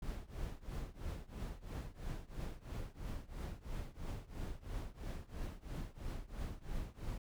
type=noise with tremolo; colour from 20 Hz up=brown; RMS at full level=-40 dBFS; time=0.02-7.18 s; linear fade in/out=5 ms; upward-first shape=triangle; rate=3 Hz; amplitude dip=95%; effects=none